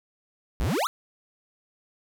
square exponential sweep, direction up, 43.07 to 1418 Hz, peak -24 dBFS, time 0.6-0.87 s, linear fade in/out 0 ms, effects none

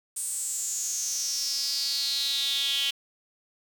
sawtooth tone with high-pass filter sweep, 277.2 Hz, C#4, in tune, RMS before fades -29 dBFS, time 0.16-2.91 s, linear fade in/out 10 ms, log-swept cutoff 8700 to 3100 Hz, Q 7.2, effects 8-bit

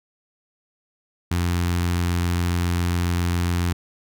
sawtooth tone with notch filter, 87.31 Hz, F2, in tune, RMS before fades -22 dBFS, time 1.31-3.73 s, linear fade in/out 5 ms, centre 560 Hz, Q 1.1, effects none

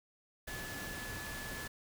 sine tone in noise, 1721 Hz, A6, 39 cents flat, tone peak -45 dBFS, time 0.47-1.68 s, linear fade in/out 10 ms, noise pink, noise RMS -44 dBFS, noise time 0.47-1.68 s, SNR -4 dB, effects none

